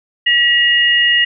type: tone pair together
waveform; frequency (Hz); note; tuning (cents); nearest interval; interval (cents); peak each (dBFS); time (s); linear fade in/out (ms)
sine; 1925.4 / 2855; B6 / F7; -45 / +37; perfect fifth; 682; -12; 0.26-1.25; 10
effects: none